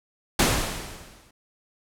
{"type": "noise with exponential decay", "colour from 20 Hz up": "pink", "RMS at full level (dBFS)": -17, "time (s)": [0.39, 1.31], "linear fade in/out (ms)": 5, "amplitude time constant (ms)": 200, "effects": ["low-pass 12000 Hz 12 dB/octave"]}